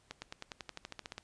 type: accelerating click train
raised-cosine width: 0.2 ms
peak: -24 dBFS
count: 14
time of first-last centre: 0.11-1.181 s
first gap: 110 ms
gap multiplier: 0.95
effects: pink hiss -68 dBFS RMS until 1.23 s + resampled to 22050 Hz